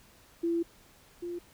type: tone pair in turn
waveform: sine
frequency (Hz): 337.4 / 348.1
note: E4 / F4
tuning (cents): +40 / -6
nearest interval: minor second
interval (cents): 54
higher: second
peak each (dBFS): -26 / -34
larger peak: first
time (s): 0.43-0.63 / 1.22-1.39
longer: first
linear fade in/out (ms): 10
effects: pink hiss -59 dBFS RMS until 1.53 s

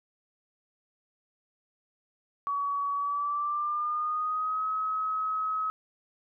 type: tone with pitch glide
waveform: sine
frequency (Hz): 1132 to 1278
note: C#6 to D#6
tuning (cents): +36 to +46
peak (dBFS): -27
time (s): 2.47-5.7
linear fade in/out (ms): 0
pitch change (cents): +210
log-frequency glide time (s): 2.94-4.65
effects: none

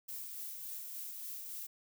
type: noise with tremolo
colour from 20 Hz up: violet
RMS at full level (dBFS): -43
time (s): 0.08-1.67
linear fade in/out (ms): 10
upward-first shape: sine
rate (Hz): 3.5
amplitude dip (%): 30
effects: none

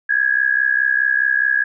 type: tone with amplitude modulation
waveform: sine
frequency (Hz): 1661.2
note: G#6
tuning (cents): 0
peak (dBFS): -10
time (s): 0.09-1.64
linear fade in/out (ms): 10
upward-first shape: sine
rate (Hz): 64.8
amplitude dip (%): 85
effects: none

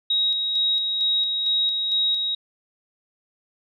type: tone with tremolo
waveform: sine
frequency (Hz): 3799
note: A#7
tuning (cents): +32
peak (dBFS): -18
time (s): 0.1-2.35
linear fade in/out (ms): 5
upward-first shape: square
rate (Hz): 2.2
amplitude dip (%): 35
effects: none

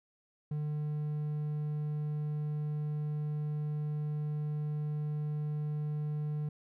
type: tone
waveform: triangle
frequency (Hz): 150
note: D3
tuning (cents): +37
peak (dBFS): -30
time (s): 0.51-6.49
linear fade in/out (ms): 5
effects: none

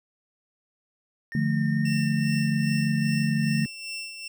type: tone with vibrato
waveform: triangle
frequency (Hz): 1826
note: A#6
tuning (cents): -36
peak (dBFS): -33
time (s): 1.32-3.65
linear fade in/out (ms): 0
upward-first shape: triangle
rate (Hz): 2.3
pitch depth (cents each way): 12
type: chord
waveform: sine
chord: D minor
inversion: none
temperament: equal with one note detuned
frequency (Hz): 148.28 / 174.61 / 220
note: D3 / F3 / A3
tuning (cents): +17 / 0 / 0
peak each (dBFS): -25 / -29 / -25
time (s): 1.35-3.66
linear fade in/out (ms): 2
type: tone with tremolo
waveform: 20% pulse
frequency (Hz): 2700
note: E7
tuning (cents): +41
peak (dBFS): -27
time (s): 1.85-4.28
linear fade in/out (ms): 5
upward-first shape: sine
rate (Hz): 2.5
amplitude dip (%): 55
effects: none

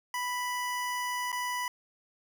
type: tone with dropouts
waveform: 25% pulse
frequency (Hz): 987.8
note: B5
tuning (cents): 0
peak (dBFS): -27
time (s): 0.14-1.68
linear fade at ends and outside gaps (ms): 2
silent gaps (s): 1.319-1.327
effects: none

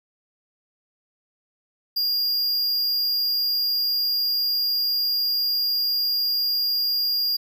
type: tone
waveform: square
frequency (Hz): 4822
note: D8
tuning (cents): +45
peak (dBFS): -21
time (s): 1.96-7.37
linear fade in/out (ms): 10
effects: none

